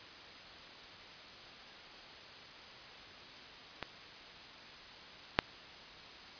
clicks, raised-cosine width 0.3 ms, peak -21 / -7 dBFS, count 2, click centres 3.827 / 5.389 s, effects white hiss -51 dBFS RMS until 6.39 s + resampled to 11025 Hz

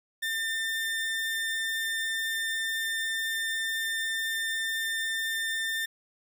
30% pulse tone, 1798 Hz, A6, 37 cents sharp, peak -26 dBFS, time 0.22-5.86 s, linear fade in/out 10 ms, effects none

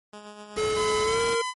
10% pulse tone with tremolo, 208.8 Hz, G#3, 10 cents sharp, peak -31 dBFS, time 0.13-1.04 s, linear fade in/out 2 ms, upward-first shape sine, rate 8 Hz, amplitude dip 45%
pink noise, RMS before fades -35 dBFS, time 0.56-1.35 s, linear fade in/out 5 ms
square tone with pitch glide, 430.1 to 463.6 Hz, A4 to A#4, -39 to -10 cents, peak -24 dBFS, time 0.57-1.42 s, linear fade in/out 10 ms, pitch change +129 cents, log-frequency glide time 1.03-1.2 s
sawtooth tone with vibrato, 1012 Hz, B5, 42 cents sharp, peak -24 dBFS, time 0.75-1.54 s, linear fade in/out 50 ms, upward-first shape sine, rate 3.7 Hz, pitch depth 8 cents each way
effects high-pass 60 Hz 12 dB/octave + MP3 48 kbps

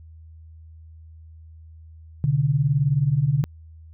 sine beating tone pair, 126.9 / 145.9 Hz, B2 / D3, +47 / -11 cents, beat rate 19 Hz, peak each -22 / -19 dBFS, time 2.24-3.44 s, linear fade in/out 0 ms, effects added 80 Hz sine -42 dBFS peak until 3.93 s

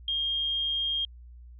sine tone, 3224 Hz, G7, 48 cents sharp, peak -26 dBFS, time 0.08-1.05 s, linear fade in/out 2 ms, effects added 60 Hz sine -45 dBFS peak until 1.59 s

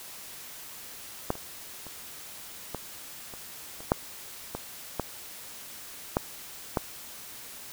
clicks, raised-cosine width 1 ms, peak -11 / -28 / -28 / -18 / -28 / -29 / -6 / -18 / -13 / -9 / -10 dBFS, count 11, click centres 1.304 / 1.354 / 1.867 / 2.747 / 3.338 / 3.805 / 3.919 / 4.55 / 4.997 / 6.169 / 6.772 s, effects white hiss -44 dBFS RMS until 7.72 s

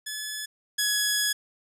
10% pulse tone pair in turn, 1715 / 1680.7 Hz, A6 / G#6, -45 / +20 cents, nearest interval unison, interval 35 cents, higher first, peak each -23 / -14 dBFS, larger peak second, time 0.06-0.46 / 0.78-1.33 s, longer second, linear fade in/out 10 ms, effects none

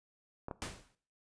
clicks, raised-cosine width 1 ms, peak -26 / -25 dBFS, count 2, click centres 0.484 / 0.512 s
pink noise with exponential decay, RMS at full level -37 dBFS, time 0.62-0.95 s, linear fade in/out 0 ms, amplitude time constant 70 ms
effects noise-tail reverb RT60 0.5 s tail -18 dB re dry + resampled to 22050 Hz

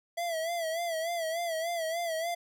square tone with vibrato, 665 Hz, E5, 15 cents sharp, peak -31 dBFS, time 0.17-2.35 s, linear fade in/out 10 ms, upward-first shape sine, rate 3.4 Hz, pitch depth 77 cents each way, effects none

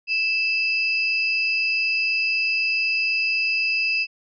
sine tone pair together, 2637 / 4938 Hz, E7 / D#8, 0 / -14 cents, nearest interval major seventh, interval 1086 cents, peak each -20 / -27 dBFS, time 0.07-4.07 s, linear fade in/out 50 ms, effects none

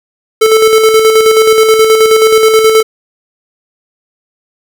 square tone with tremolo, 440 Hz, A4, in tune, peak -3 dBFS, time 0.41-2.83 s, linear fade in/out 10 ms, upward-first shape square, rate 9.4 Hz, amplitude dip 40%, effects none

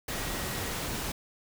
sine tone in noise, 1904 Hz, A#6, 36 cents sharp, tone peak -45 dBFS, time 0.1-0.72 s, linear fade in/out 5 ms, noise pink, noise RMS -34 dBFS, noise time 0.08-1.12 s, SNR -14 dB, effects none

